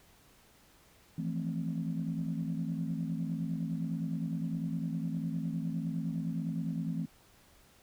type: chord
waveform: sine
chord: F major seventh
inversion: third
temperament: equal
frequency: 164.81 / 174.61 / 220 / 261.6 Hz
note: E3 / F3 / A3 / C4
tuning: 0 / 0 / 0 / 0 cents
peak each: -34 / -40 / -38 / -39 dBFS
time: 1.18-7.06 s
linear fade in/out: 5 ms
effects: tanh soft clip ceiling -23 dBFS + pink hiss -62 dBFS RMS until 7.82 s